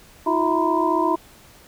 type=tone cluster; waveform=sine; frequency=320.2 / 355.3 / 654 / 947 / 1015 Hz; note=D#4 / F4 / E5 / A#5 / B5; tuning=+50 / +30 / -14 / +27 / +47 cents; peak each=-23 / -24 / -26 / -23 / -23 dBFS; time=0.26-1.16 s; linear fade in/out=10 ms; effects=pink hiss -49 dBFS RMS until 1.67 s